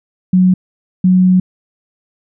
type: tone bursts at uneven times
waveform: sine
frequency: 184 Hz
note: F#3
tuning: 9 cents flat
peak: -6 dBFS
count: 2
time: 0.33-0.54 / 1.04-1.4 s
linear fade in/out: 5 ms
effects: none